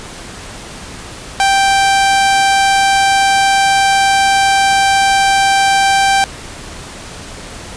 sawtooth tone, 784 Hz, G5, in tune, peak -5 dBFS, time 1.4-6.24 s, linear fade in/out 0 ms, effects pink hiss -30 dBFS RMS until 7.76 s + resampled to 22050 Hz

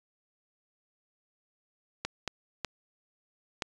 clicks, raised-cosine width 0.2 ms, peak -14 dBFS, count 4, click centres 2.05 / 2.277 / 2.647 / 3.622 s, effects resampled to 22050 Hz

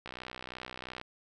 click train, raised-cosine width 0.3 ms, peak -25 dBFS, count 61, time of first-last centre 0.06-1.014 s, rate 62.9 Hz, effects none

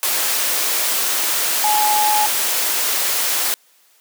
sine tone in noise, 844 Hz, G#5, 28 cents sharp, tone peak -15 dBFS, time 1.64-2.26 s, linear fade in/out 0 ms, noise white, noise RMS -19 dBFS, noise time 0.03-3.54 s, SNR +1 dB, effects white hiss -55 dBFS RMS until 4 s + high-pass 400 Hz 12 dB/octave

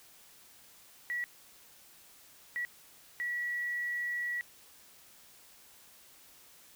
sine tone bursts at uneven times, 1935 Hz, B6, 36 cents flat, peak -32 dBFS, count 3, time 1.1-1.24 / 2.56-2.65 / 3.2-4.41 s, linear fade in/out 0 ms, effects white hiss -58 dBFS RMS until 6.75 s

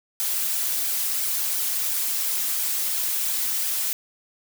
blue noise with flanger, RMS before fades -25 dBFS, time 0.2-3.93 s, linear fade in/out 0 ms, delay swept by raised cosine 1.2 to 6.4 ms, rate 2.9 Hz, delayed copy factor +0.7, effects none

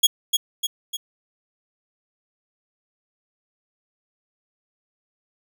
sawtooth tone with echo, 3322 Hz, G#7, in tune, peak -8 dBFS, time 0.03-0.07 s, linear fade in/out 10 ms, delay 300 ms, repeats 3, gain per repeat -5 dB, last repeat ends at 0.97 s, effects none

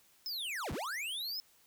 square linear two-way sweep, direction down then up, 5300 to 37.7 to 5300 Hz, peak -37 dBFS, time 0.26-1.4 s, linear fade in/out 0 ms, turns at 0.72 s, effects white hiss -66 dBFS RMS until 1.66 s

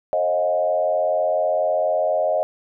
sine tone with frequency modulation, 625 Hz, D#5, 8 cents sharp, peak -17 dBFS, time 0.13-2.43 s, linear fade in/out 0 ms, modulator 87.9 Hz, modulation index 1, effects none

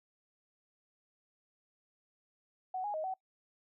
sine tone with pitch steps, 745 / 827 / 626 / 755 Hz, F#5 / G#5 / D#5 / F#5, +12 / -8 / +10 / +35 cents, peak -34 dBFS, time 2.74-3.14 s, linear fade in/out 5 ms, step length 100 ms, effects noise-tail reverb RT60 0.1 s tail -24 dB re dry

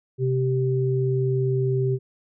sine tone pair together, 129.8 / 389 Hz, C3 / G4, -13 / -13 cents, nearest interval octave + perfect fifth, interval 1900 cents, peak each -21 / -24 dBFS, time 0.18-1.99 s, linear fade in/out 50 ms, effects none

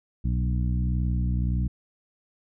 harmonic tone with a mistuned harmonic, 61.74 Hz, B1, in tune, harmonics 1 / 2 / 3 / 4 / 5, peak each -24 / -28 / -31 / -39 / -42 dBFS, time 0.24-1.68 s, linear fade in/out 10 ms, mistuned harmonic 1, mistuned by +69 cents, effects none

